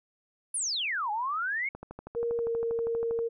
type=exponential two-way sweep; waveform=sine; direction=down then up; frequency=10610 to 814 to 2235 Hz; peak=-28 dBFS; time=0.54-1.69 s; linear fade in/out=5 ms; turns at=1.11 s
type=click train; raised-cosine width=1 ms; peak=-27 dBFS; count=19; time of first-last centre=1.75-3.19 s; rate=12.5 Hz
type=tone with pitch glide; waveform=sine; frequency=469 to 462 Hz; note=A#4 to A#4; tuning=+11 to -16 cents; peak=-27 dBFS; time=2.15-3.29 s; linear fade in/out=20 ms; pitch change=-27 cents; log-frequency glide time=2.38-2.47 s
effects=none